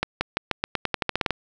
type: accelerating click train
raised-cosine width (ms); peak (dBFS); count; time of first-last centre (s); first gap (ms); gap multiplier
0.3; -6; 14; 0.03-1.307; 180; 0.89
effects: none